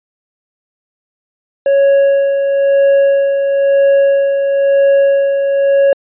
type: tone with tremolo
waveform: triangle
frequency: 554.4 Hz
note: C#5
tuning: in tune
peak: -4 dBFS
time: 1.66-5.93 s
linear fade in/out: 2 ms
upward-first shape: sine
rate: 1 Hz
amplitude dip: 45%
effects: resampled to 8000 Hz